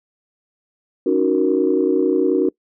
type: chord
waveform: sine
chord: D# minor seventh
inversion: third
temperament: equal with one note detuned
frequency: 280.2 / 311.1 / 370 / 466.2 Hz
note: C#4 / D#4 / F#4 / A#4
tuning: +19 / 0 / 0 / 0 cents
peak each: -20 / -20 / -17 / -20 dBFS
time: 1.06-2.49 s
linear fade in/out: 5 ms
effects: noise-tail reverb RT60 0.1 s tail -24 dB re dry + tanh soft clip ceiling -4 dBFS